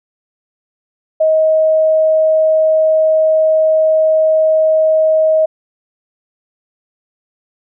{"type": "tone", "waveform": "sine", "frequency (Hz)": 631, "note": "D#5", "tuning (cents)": 24, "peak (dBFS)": -8, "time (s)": [1.2, 5.46], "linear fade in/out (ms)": 10, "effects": []}